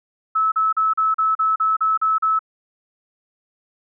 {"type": "tone bursts", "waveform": "sine", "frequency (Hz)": 1301, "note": "E6", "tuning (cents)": -23, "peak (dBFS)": -15, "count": 10, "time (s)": [0.35, 2.392], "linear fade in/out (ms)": 10, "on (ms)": 170, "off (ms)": 38, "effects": []}